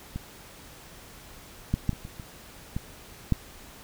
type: clicks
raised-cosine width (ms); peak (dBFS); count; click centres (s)
5; -20 / -11 / -11 / -25 / -26 / -27 / -17 / -9; 8; 0.16 / 1.74 / 1.893 / 1.931 / 2.051 / 2.198 / 2.765 / 3.323
effects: pink hiss -48 dBFS RMS until 3.83 s